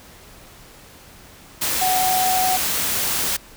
sine tone in noise, 744 Hz, F#5, 9 cents sharp, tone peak -18 dBFS, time 1.81-2.57 s, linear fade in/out 10 ms, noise white, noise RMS -22 dBFS, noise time 1.61-3.37 s, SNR +1 dB, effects pink hiss -45 dBFS RMS until 3.56 s

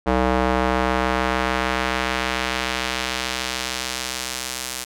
square tone with band-pass filter sweep, 63.4 Hz, B1, 46 cents sharp, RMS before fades -23 dBFS, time 0.06-4.85 s, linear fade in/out 20 ms, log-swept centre 700 to 8700 Hz, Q 0.73, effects none

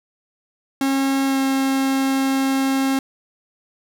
45% pulse tone with pitch glide, 271.3 to 268.8 Hz, C#4 to C4, -37 to +47 cents, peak -17 dBFS, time 0.81-2.99 s, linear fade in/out 2 ms, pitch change -16 cents, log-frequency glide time 1.26-1.4 s, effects none

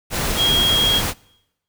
sine tone in noise, 3269 Hz, G#7, 28 cents flat, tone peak -15 dBFS, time 0.36-1.02 s, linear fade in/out 50 ms, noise pink, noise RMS -22 dBFS, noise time 0.1-1.14 s, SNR +4 dB, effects noise-tail reverb RT60 0.9 s tail -25 dB re dry

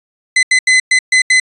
40% pulse tone bursts at uneven times, 2030 Hz, B6, 47 cents sharp, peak -6 dBFS, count 6, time 0.36-0.43 / 0.51-0.59 / 0.67-0.8 / 0.91-0.99 / 1.12-1.22 / 1.3-1.4 s, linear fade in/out 5 ms, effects resampled to 24000 Hz

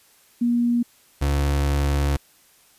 sine / 35% pulse tone pair in turn, 238.7 / 70.97 Hz, A#3 / C#2, +41 / +41 cents, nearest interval octave + major sixth, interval 2100 cents, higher first, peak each -17 dBFS, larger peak neither, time 0.41-0.83 / 1.21-2.17 s, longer second, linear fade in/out 10 ms, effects white hiss -56 dBFS RMS until 2.78 s + resampled to 32000 Hz

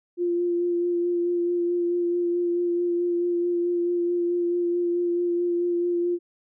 sine tone with vibrato, 348.4 Hz, F4, 4 cents flat, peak -21 dBFS, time 0.17-6.19 s, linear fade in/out 50 ms, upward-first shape sine, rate 4.6 Hz, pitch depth 16 cents each way, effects none

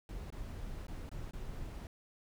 brown noise with dropouts, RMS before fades -43 dBFS, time 0.09-1.87 s, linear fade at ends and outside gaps 1 ms, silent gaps 0.303-0.324 / 0.868-0.882 / 1.093-1.115 / 1.31-1.334 s, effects none

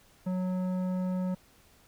triangle tone with tanh clipping, 183.9 Hz, F#3, 10 cents flat, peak -30 dBFS, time 0.26-1.35 s, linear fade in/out 10 ms, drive 16 dB, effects pink hiss -61 dBFS RMS until 1.87 s

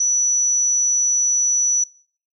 sine tone, 5920 Hz, F#8, in tune, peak -15 dBFS, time 0-1.84 s, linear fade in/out 5 ms, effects noise-tail reverb RT60 0.5 s tail -24 dB re dry

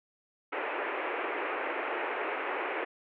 pink band-pass noise, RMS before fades -34 dBFS, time 0.52-2.85 s, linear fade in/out 10 ms, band 330 to 2600 Hz, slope 48 dB/octave, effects none

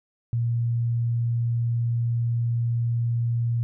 sine tone, 117.7 Hz, A#2, 17 cents sharp, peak -21 dBFS, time 0.33-3.63 s, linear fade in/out 0 ms, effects none

